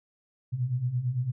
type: beating tone pair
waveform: sine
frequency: 118.7 / 127.6 Hz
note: A#2 / C3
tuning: +32 / -43 cents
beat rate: 8.9 Hz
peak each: -32 / -27 dBFS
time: 0.52-1.32 s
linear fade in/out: 20 ms
effects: none